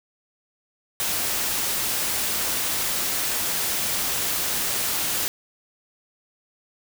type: noise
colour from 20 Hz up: white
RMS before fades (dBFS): -25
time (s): 1-5.28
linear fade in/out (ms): 0
effects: none